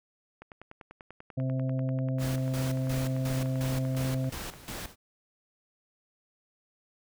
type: click train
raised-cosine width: 0.5 ms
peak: -30 dBFS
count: 43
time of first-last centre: 0.42-4.538 s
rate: 10.2 Hz
type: harmonic tone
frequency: 130.81 Hz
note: C3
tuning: in tune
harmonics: 1 / 2 / 4 / 5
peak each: -28 / -34 / -40 / -42 dBFS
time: 1.37-4.3 s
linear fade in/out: 10 ms
type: noise with tremolo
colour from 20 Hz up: pink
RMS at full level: -38 dBFS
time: 2.18-4.96 s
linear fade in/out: 50 ms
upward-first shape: square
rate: 2.8 Hz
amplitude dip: 75%
effects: none